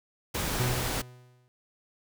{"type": "noise", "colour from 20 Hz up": "pink", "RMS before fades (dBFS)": -31, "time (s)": [0.34, 1.02], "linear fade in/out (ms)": 10}
{"type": "tone with exponential decay", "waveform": "45% pulse", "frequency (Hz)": 124.5, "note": "B2", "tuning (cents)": 14, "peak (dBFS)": -24, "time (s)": [0.6, 1.48], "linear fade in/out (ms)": 0, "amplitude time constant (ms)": 190}
{"effects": []}